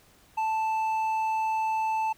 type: tone with hard clipping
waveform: sine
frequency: 880 Hz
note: A5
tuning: in tune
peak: -26 dBFS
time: 0.37-2.13 s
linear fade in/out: 10 ms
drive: 5 dB
effects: pink hiss -59 dBFS RMS until 2.17 s